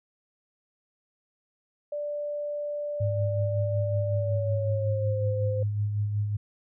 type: tone with pitch glide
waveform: sine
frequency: 587.3 to 517.2 Hz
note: D5 to C5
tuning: 0 to -20 cents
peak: -29 dBFS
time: 1.92-5.63 s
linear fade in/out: 5 ms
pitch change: -220 cents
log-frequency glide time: 4.1-5.27 s
type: tone with tremolo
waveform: sine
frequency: 103.83 Hz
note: G#2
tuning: in tune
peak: -23 dBFS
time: 3-6.37 s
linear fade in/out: 10 ms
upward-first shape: sine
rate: 5.4 Hz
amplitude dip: 40%
effects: none

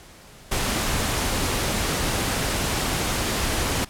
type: noise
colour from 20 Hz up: pink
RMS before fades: -24 dBFS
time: 0.51-3.85 s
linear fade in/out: 10 ms
effects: pink hiss -47 dBFS RMS until 3.89 s + low-pass 12000 Hz 12 dB/octave

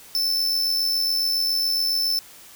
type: tone with amplitude modulation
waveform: 45% pulse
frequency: 5290 Hz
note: E8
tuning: 5 cents sharp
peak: -18 dBFS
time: 0.15-2.19 s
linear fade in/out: 0 ms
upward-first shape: sine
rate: 87.2 Hz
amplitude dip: 50%
effects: white hiss -46 dBFS RMS until 2.55 s

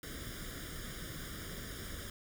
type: noise with comb filter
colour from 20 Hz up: pink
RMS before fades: -44 dBFS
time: 0.03-2.1 s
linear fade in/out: 2 ms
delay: 0.58 ms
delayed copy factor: +0.85
effects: none

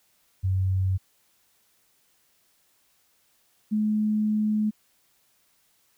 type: tone pair in turn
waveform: sine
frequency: 94.4 / 213.3 Hz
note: F#2 / G#3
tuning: +35 / +46 cents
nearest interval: octave + major second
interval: 1411 cents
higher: second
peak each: -21 dBFS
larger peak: neither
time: 0.43-0.98 / 3.71-4.71 s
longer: second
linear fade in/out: 20 ms
effects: white hiss -66 dBFS RMS until 5.97 s

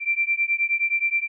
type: beating tone pair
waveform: sine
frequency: 2349 / 2358.5 Hz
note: D7 / D7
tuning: 0 / +7 cents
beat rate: 9.5 Hz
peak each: -23 dBFS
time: 0-1.28 s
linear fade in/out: 50 ms
effects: none

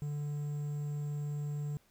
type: tone with quantisation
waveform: triangle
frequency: 146.83 Hz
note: D3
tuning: in tune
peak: -32 dBFS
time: 0.02-1.77 s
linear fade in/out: 0 ms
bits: 10
effects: pink hiss -69 dBFS RMS until 1.9 s

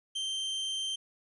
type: tone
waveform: 40% pulse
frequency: 3136 Hz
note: G7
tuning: in tune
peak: -31 dBFS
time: 0.15-0.96 s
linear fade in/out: 10 ms
effects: resampled to 24000 Hz + 12-bit

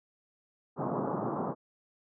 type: band-pass noise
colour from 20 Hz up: pink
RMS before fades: -33 dBFS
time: 0.76-1.55 s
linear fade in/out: 50 ms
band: 130 to 1200 Hz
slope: 48 dB/octave
effects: none

